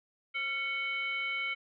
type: tone with frequency modulation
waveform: sine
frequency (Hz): 2217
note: C#7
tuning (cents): 0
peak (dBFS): -31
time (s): 0.34-1.55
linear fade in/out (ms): 20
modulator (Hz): 845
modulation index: 0.69
effects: none